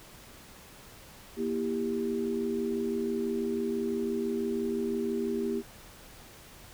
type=chord; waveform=sine; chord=E diminished; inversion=second; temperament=just; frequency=237.3 / 329.6 / 395.6 Hz; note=Bb3 / E4 / G4; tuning=+31 / 0 / +16 cents; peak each=-32 / -36 / -31 dBFS; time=1.36-5.63 s; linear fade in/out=50 ms; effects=pink hiss -51 dBFS RMS until 6.73 s